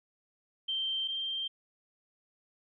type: tone pair in turn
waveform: sine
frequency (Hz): 3136 / 3161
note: G7 / G7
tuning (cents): 0 / +14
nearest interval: unison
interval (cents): 14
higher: second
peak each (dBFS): -30 / -32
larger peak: first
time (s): 0.68-1.08 / 1.08-1.48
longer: neither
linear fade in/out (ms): 10
effects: none